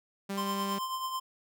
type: tone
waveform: sawtooth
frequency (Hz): 197.3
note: G3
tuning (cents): +11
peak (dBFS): -29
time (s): 0.29-0.79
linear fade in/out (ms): 10
type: tone with tremolo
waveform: square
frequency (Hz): 1042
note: C6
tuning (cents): -7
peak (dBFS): -31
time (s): 0.37-1.2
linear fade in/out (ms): 10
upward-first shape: triangle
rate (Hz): 9.2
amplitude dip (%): 55
effects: none